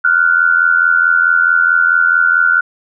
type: tone pair together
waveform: sine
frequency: 1402 / 1486.6 Hz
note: F6 / F#6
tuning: +6 / +8 cents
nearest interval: minor second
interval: 102 cents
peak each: -11 dBFS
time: 0.04-2.61 s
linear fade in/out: 10 ms
effects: none